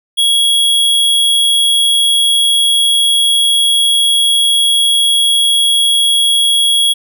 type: tone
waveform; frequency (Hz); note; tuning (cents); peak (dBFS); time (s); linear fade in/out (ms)
square; 3322; G#7; 0; -9; 0.17-6.94; 20
effects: none